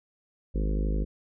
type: harmonic tone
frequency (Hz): 51.91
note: G#1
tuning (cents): 0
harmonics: 1 / 3 / 4 / 5 / 6 / 7 / 8 / 9 / 10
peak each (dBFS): -25 / -35 / -37 / -39 / -41 / -42 / -43 / -44 / -45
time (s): 0.54-1.05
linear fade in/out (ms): 20
effects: none